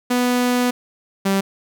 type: tone pair in turn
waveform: sawtooth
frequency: 246.9 / 195.12 Hz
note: B3 / G3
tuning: 0 / -8 cents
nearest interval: major third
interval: 408 cents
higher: first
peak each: -12 dBFS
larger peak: neither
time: 0.1-0.71 / 1.25-1.41 s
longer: first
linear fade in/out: 10 ms
effects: none